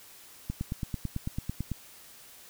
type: click train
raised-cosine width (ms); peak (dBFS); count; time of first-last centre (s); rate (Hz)
5; -19; 12; 0.5-1.717; 9.04
effects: white hiss -52 dBFS RMS until 2.49 s